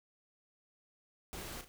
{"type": "noise with echo", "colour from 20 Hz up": "pink", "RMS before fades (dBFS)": -45, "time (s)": [1.33, 1.61], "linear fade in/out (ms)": 0, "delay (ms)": 35, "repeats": 2, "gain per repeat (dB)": -8, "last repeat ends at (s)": 1.68, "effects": []}